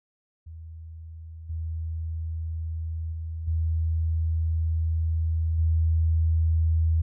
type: tone with level steps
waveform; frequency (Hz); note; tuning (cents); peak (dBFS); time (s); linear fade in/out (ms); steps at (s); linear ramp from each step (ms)
sine; 81; E2; -30; -38 / -28 / -30 / -22 / -19; 0.46-7.02; 10; 1.49 / 3.12 / 3.47 / 5.58; 10
effects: none